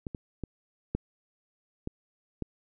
clicks, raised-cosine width 3 ms, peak -22 / -23 / -21 / -15 / -20 / -19 dBFS, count 6, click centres 0.068 / 0.148 / 0.437 / 0.95 / 1.874 / 2.423 s, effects none

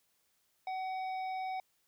harmonic tone with a mistuned harmonic, 753 Hz, F#5, 30 cents sharp, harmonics 1 / 3 / 5 / 7, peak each -35 / -47 / -57 / -60 dBFS, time 0.67-1.6 s, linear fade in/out 2 ms, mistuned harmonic 7, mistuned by -31 cents, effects white hiss -75 dBFS RMS until 1.87 s

